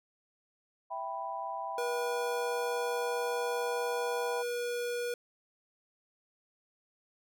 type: chord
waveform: sine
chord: E minor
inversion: none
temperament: equal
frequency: 659.3 / 784 / 987.8 Hz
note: E5 / G5 / B5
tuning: 0 / 0 / 0 cents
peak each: -41 / -39 / -38 dBFS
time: 0.9-4.43 s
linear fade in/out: 20 ms
type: tone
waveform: square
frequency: 482.2 Hz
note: B4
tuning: 41 cents flat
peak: -33 dBFS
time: 1.78-5.14 s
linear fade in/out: 2 ms
effects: none